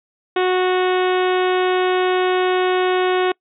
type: harmonic tone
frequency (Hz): 367.5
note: F#4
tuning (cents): -12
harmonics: 1 / 2 / 3 / 4 / 5 / 6 / 7 / 8 / 9 / 10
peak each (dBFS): -16 / -22 / -26 / -28 / -30 / -32 / -33 / -34 / -35 / -36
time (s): 0.36-3.32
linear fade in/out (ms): 5
effects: noise-tail reverb RT60 0.1 s tail -26 dB re dry